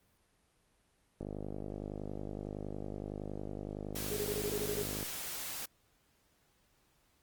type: click train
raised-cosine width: 2 ms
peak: -27 dBFS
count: 195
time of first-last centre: 1.21-5.029 s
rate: 50.8 Hz
type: noise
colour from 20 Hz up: white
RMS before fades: -41 dBFS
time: 3.95-5.66 s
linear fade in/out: 10 ms
type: tone bursts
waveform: sine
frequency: 415.3 Hz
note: G#4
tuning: in tune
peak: -34 dBFS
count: 9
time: 4.11-4.825 s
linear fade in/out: 5 ms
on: 59 ms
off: 23 ms
effects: pink hiss -72 dBFS RMS until 7.22 s + Opus 32 kbps